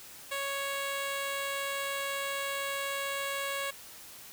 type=tone; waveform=10% pulse; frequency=554.4 Hz; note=C#5; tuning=in tune; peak=-24 dBFS; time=0.31-3.71 s; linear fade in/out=10 ms; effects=white hiss -49 dBFS RMS until 4.32 s